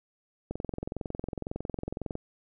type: click train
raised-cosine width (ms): 2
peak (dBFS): -20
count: 37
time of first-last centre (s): 0.51-2.154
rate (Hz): 21.9
effects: none